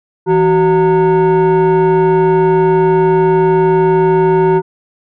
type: tone with frequency modulation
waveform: sine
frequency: 376.6 Hz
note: F#4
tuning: 31 cents sharp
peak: -5 dBFS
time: 0.26-4.62 s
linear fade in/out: 50 ms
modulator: 540 Hz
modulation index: 0.84
effects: tanh soft clip ceiling -6 dBFS